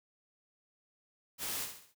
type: noise with echo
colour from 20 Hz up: white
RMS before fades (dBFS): -38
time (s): 1.38-1.68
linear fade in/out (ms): 50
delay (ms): 67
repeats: 4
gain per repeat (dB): -7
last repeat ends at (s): 1.948
effects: none

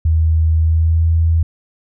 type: tone with pitch glide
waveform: sine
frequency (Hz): 80.1 to 82.02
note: E2 to E2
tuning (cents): -49 to -8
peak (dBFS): -10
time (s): 0.05-1.43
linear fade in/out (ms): 5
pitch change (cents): +41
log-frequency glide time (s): 0.59-1.05
effects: none

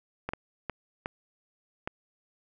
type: clicks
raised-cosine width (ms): 0.5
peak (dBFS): -17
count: 5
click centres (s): 0.29 / 0.335 / 0.697 / 1.059 / 1.875
effects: none

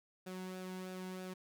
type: tone with flanger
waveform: sawtooth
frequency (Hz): 185.2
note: F#3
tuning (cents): +2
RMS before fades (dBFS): -45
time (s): 0.26-1.34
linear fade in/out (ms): 10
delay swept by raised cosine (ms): 0.95 to 1.67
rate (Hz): 3.1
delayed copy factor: -0.5
effects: none

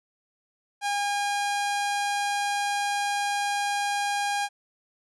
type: tone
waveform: sawtooth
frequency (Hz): 812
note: G#5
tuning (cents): -39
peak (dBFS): -21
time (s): 0.81-4.49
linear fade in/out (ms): 50
effects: resampled to 24000 Hz

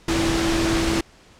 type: tone in noise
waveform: sine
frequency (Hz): 330.5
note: E4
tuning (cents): +5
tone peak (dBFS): -21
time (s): 0.08-1.01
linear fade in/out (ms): 5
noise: pink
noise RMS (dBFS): -23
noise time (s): 0.08-1.01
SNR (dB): -1
effects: pink hiss -51 dBFS RMS until 1.39 s + low-pass 7000 Hz 12 dB/octave

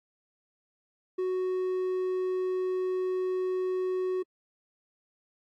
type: tone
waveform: triangle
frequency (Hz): 370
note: F#4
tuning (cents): 0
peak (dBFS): -25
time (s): 1.18-4.23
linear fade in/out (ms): 10
effects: AAC 64 kbps

